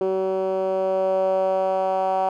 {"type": "tone with band-pass filter sweep", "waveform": "10% pulse", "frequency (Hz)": 189.4, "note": "F#3", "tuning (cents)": 41, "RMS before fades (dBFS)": -22, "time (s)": [0.01, 2.29], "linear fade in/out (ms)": 2, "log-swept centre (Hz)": [420, 730], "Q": 4.1, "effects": []}